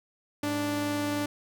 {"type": "tone pair together", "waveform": "sawtooth", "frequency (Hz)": [105.3, 293], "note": ["G#2", "D4"], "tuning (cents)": [24, -4], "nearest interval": "octave + tritone", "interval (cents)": 1772, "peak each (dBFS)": [-33, -24], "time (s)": [0.43, 1.26], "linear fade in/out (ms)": 5, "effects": []}